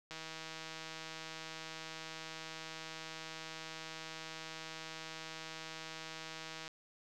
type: click train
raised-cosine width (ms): 0.2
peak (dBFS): -28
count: 1052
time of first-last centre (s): 0.11-6.679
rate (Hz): 160
effects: none